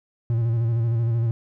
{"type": "tone with vibrato", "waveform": "triangle", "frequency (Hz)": 115.8, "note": "A#2", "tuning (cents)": -11, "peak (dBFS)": -17, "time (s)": [0.3, 1.31], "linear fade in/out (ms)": 0, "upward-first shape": "square", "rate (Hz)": 13, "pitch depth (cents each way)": 38, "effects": []}